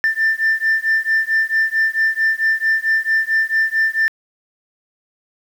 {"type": "beating tone pair", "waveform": "sine", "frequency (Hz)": [1780, 1784.5], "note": ["A6", "A6"], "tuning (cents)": [20, 24], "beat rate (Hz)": 4.5, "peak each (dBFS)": -16, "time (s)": [0.04, 4.08], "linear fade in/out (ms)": 0, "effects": ["tanh soft clip ceiling -10 dBFS", "7-bit"]}